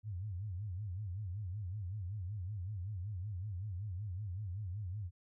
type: tone with vibrato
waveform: sine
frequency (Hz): 97.1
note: G2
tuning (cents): -16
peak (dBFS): -38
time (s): 0.03-5.11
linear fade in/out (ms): 50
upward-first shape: sine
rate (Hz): 5.3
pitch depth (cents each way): 200
effects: none